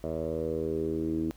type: tone with low-pass filter sweep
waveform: 10% pulse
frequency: 80.4 Hz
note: E2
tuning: 43 cents flat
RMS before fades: -31 dBFS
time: 0.04-1.31 s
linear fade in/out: 0 ms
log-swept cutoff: 630 to 300 Hz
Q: 4.9
effects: added 50 Hz sine -53 dBFS peak until 1.36 s + pink hiss -60 dBFS RMS until 1.36 s